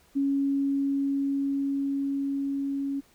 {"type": "tone with level ramp", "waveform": "sine", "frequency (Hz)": 277.2, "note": "C#4", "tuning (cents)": 0, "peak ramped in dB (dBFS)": [-22, -27], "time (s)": [0.15, 3.01], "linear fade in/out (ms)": 20, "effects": ["pink hiss -61 dBFS RMS until 3.14 s"]}